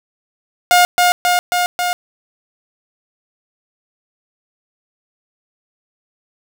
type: tone with echo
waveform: sawtooth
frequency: 713 Hz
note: F5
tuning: 36 cents sharp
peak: -4 dBFS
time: 0.71-0.85 s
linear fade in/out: 0 ms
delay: 270 ms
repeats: 4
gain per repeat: -2 dB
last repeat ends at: 1.93 s
effects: none

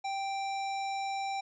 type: tone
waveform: square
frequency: 784 Hz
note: G5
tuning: in tune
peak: -33 dBFS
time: 0.04-1.41 s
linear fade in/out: 10 ms
effects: resampled to 16000 Hz

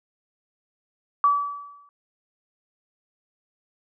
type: tone with exponential decay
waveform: sine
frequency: 1149 Hz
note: D6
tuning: 38 cents flat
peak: -13 dBFS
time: 1.24-1.89 s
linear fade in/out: 1 ms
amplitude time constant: 140 ms
effects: none

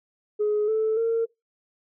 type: tone with pitch steps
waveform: sine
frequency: 420.4 / 438.3 / 456.9 Hz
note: G#4 / A4 / A#4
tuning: +21 / -7 / -35 cents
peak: -19 dBFS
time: 0.39-1.26 s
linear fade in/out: 20 ms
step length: 290 ms
effects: noise-tail reverb RT60 0.2 s tail -23 dB re dry + tanh soft clip ceiling -17 dBFS

